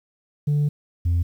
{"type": "tone pair in turn", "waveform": "sine", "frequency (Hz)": [146.83, 85.89], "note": ["D3", "F2"], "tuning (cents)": [0, -28], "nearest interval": "major sixth", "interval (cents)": 928, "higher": "first", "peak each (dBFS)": -15, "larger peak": "neither", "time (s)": [[0.47, 0.69], [1.05, 1.23]], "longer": "first", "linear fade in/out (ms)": 10, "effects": ["tanh soft clip ceiling -16 dBFS", "9-bit"]}